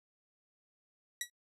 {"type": "tone with exponential decay", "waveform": "10% pulse", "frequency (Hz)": 1931, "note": "B6", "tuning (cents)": -39, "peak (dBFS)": -22, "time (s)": [1.21, 1.3], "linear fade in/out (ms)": 2, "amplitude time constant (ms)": 19, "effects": ["noise-tail reverb RT60 0.1 s tail -26 dB re dry", "low-pass 12000 Hz 12 dB/octave"]}